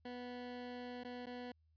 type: tone with dropouts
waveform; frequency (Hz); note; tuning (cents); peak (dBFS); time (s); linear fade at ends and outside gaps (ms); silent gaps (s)
20% pulse; 246.2; B3; -5; -40; 0.05-1.52; 5; 1.036-1.047 / 1.259-1.267
effects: added 79 Hz sine -70 dBFS peak until 1.76 s + resampled to 11025 Hz